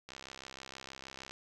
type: click train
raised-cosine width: 0.2 ms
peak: -28 dBFS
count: 82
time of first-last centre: 0.09-1.31 s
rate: 66.4 Hz
effects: none